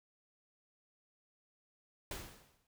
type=noise with exponential decay; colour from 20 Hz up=pink; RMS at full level=-41 dBFS; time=2.11-2.67 s; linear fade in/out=2 ms; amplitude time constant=120 ms; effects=none